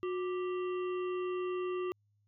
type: harmonic tone with a mistuned harmonic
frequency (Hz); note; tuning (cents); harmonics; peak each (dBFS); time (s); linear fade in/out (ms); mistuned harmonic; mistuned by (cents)
392; G4; 0; 1 / 3 / 5 / 7 / 8; -33 / -43 / -54 / -50 / -59; 0.03-1.92; 0; 1; -130
effects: added 103 Hz sine -70 dBFS peak until 2.27 s